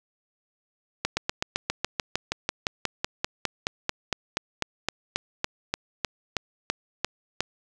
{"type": "slowing click train", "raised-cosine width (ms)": 0.2, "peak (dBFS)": -7, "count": 30, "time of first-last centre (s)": [1.05, 7.406], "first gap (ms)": 120, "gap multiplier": 1.04, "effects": []}